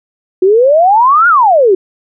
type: exponential two-way sweep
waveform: sine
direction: up then down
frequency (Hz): 358.9 to 1465 to 358.9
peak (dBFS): -4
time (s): 0.42-1.75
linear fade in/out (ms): 5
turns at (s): 1.28
effects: none